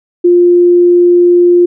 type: tone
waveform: sine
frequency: 351.4 Hz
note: F4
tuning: 11 cents sharp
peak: -3 dBFS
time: 0.24-1.66 s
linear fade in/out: 10 ms
effects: none